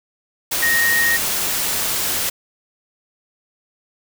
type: tone in noise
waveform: sine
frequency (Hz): 1864.7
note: A#6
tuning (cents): 0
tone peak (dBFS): -15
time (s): 0.62-1.17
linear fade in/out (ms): 10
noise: white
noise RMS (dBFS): -21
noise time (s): 0.51-2.3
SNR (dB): +3
effects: none